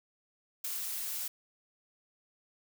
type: noise with ADSR envelope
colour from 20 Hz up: blue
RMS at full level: -34 dBFS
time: 0.64-1.28 s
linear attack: 7 ms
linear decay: 11 ms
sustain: -3 dB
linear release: 4 ms
effects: none